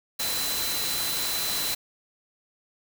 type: tone in noise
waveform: sine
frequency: 4031 Hz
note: B7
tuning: 35 cents sharp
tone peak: -31 dBFS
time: 0.19-1.75 s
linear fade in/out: 10 ms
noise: white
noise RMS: -29 dBFS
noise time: 0.19-1.75 s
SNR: -5 dB
effects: none